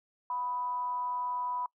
sine tone with frequency modulation, 987.8 Hz, B5, in tune, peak -31 dBFS, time 0.3-1.66 s, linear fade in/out 2 ms, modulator 271 Hz, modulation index 0.25, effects noise-tail reverb RT60 0.1 s tail -24 dB re dry

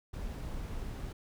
brown noise, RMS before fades -39 dBFS, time 0.13-1.13 s, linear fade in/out 10 ms, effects none

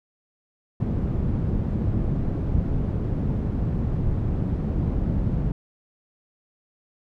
white low-pass noise, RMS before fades -24 dBFS, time 0.8-5.52 s, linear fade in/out 5 ms, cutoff 150 Hz, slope 12 dB/octave, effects none

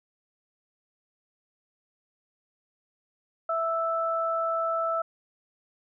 sine tone pair together, 659.3 / 1318.6 Hz, E5 / E6, 0 / 0 cents, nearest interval octave, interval 1200 cents, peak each -28 / -27 dBFS, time 3.49-5.02 s, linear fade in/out 5 ms, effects none

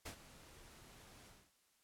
pink noise with ADSR envelope, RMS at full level -45 dBFS, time 0.05-1.52 s, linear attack 12 ms, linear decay 88 ms, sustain -15 dB, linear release 260 ms, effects white hiss -75 dBFS RMS until 1.83 s + low-pass 12000 Hz 12 dB/octave

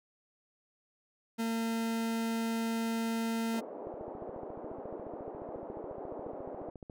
40% pulse tone, 227.4 Hz, A#3, 43 cents flat, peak -30 dBFS, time 1.38-3.61 s, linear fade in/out 20 ms
white band-pass noise, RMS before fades -43 dBFS, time 3.54-6.7 s, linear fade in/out 2 ms, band 290 to 670 Hz, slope 24 dB/octave
click train, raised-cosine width 2 ms, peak -33 dBFS, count 44, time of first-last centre 3.87-6.898 s, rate 14.2 Hz
effects none

